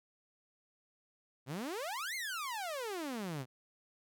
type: exponential two-way sweep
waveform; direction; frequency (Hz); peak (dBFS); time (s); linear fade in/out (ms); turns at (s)
sawtooth; up then down; 120.2 to 2186 to 120.2; -34; 1.46-3.46; 50; 2.15
effects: none